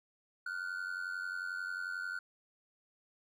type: ring-modulated tone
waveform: triangle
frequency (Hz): 1458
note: F#6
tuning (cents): -26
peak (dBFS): -32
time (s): 0.46-2.19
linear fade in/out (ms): 5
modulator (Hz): 45.6
effects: none